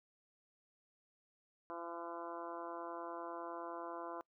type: harmonic tone with a mistuned harmonic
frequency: 169.9 Hz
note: F3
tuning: 47 cents flat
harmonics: 2 / 3 / 4 / 5 / 6 / 7 / 8 / 9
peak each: -49 / -51 / -49 / -54 / -48 / -54 / -55 / -61 dBFS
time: 1.7-4.21 s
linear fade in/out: 0 ms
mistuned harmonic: 9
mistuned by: -50 cents
effects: noise-tail reverb RT60 0.1 s tail -26 dB re dry